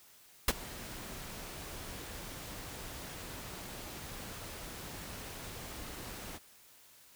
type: noise with ADSR envelope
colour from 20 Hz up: pink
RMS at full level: -24 dBFS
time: 0.48-6.39 s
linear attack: 4 ms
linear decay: 35 ms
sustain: -21 dB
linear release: 30 ms
effects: white hiss -60 dBFS RMS until 7.15 s